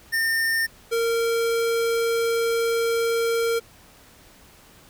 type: tone pair in turn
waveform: square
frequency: 1813 / 461.4 Hz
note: A#6 / A#4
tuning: -49 / -18 cents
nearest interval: 2 octaves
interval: 2369 cents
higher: first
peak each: -21 dBFS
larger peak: neither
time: 0.12-0.67 / 0.91-3.6 s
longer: second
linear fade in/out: 20 ms
effects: pink hiss -51 dBFS RMS until 4.89 s